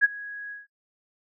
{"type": "tone with ADSR envelope", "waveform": "sine", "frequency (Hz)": 1661.2, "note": "G#6", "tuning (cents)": 0, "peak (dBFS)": -12, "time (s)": [0.01, 0.67], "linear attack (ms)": 33, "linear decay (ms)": 23, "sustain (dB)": -22, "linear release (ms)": 160, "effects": ["noise-tail reverb RT60 0.1 s tail -20 dB re dry"]}